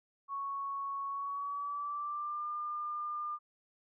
sine tone with pitch glide, 1108.7 to 1202.1 Hz, C#6 to D6, 0 to +40 cents, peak -35 dBFS, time 0.28-3.39 s, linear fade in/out 50 ms, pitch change +140 cents, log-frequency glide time 1.08-2.47 s, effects none

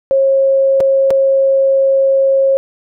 sine tone with dropouts, 541 Hz, C#5, 42 cents flat, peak -8 dBFS, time 0.11-2.57 s, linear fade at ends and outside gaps 0 ms, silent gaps 0.803-0.807 / 1.105-1.109 s, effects none

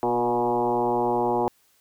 sine tone with frequency modulation, 600 Hz, D5, 37 cents sharp, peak -20 dBFS, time 0.03-1.48 s, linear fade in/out 0 ms, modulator 119 Hz, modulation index 2.9, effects white hiss -63 dBFS RMS until 1.8 s

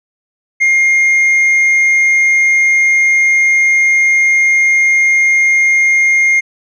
sine tone with tanh clipping, 2125 Hz, C7, 26 cents sharp, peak -8 dBFS, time 0.6-6.41 s, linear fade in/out 20 ms, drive 3 dB, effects none

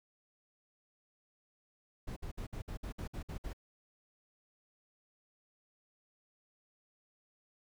brown noise bursts, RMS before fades -41 dBFS, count 10, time 2.07-3.533 s, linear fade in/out 10 ms, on 95 ms, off 57 ms, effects none

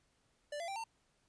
square tone with pitch steps, 587.3 / 678.5 / 784 / 905.7 Hz, D5 / E5 / G5 / A5, 0 / +50 / 0 / +50 cents, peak -40 dBFS, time 0.52-0.84 s, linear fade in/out 5 ms, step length 80 ms, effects pink hiss -75 dBFS RMS until 1.28 s + resampled to 22050 Hz

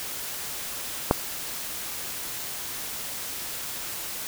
click, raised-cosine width 1 ms, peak -3 dBFS, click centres 1.111 s, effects white hiss -34 dBFS RMS until 4.27 s

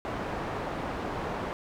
white low-pass noise, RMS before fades -34 dBFS, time 0.05-1.53 s, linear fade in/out 0 ms, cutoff 950 Hz, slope 12 dB/octave, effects none

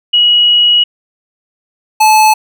sine / square tone pair in turn, 2910 / 865.1 Hz, F#7 / A5, -29 / -30 cents, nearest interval octave + major sixth, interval 2101 cents, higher first, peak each -5 dBFS, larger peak neither, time 0.13-0.84 / 2-2.34 s, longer first, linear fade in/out 10 ms, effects none

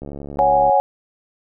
click train, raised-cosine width 2 ms, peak -19 dBFS, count 49, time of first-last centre 0.02-0.695 s, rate 71.1 Hz
sine chord, C# suspended fourth, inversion none, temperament equal, 554.4 / 740 / 830.6 Hz, C#5 / F#5 / G#5, 0 / 0 / 0 cents, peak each -17 / -17 / -15 dBFS, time 0.39-0.8 s, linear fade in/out 0 ms
effects none

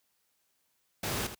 pink noise with echo, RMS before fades -33 dBFS, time 1.03-1.27 s, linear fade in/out 5 ms, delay 79 ms, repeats 1, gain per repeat -10 dB, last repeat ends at 1.349 s, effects white hiss -75 dBFS RMS until 1.39 s + high-pass 60 Hz 12 dB/octave

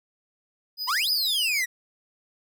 square tone with tremolo, 4978 Hz, D#8, in tune, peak -28 dBFS, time 0.77-1.63 s, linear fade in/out 50 ms, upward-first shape sine, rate 6.3 Hz, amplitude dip 35%
45% pulse exponential two-way sweep, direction up then down, 900 to 5120 to 1891 Hz, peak -23 dBFS, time 0.87-1.66 s, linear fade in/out 20 ms, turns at 1.11 s
effects none

